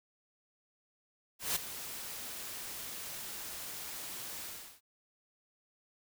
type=noise with ADSR envelope; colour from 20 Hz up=white; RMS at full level=-31 dBFS; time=1.39-4.81 s; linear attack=170 ms; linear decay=8 ms; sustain=-12 dB; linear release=360 ms; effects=none